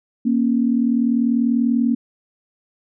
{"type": "tone pair together", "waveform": "sine", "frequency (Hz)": [234.9, 275.1], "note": ["A#3", "C#4"], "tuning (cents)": [13, -13], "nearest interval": "minor third", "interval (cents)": 274, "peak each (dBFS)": [-16, -20], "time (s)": [0.25, 1.95], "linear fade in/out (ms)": 10, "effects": []}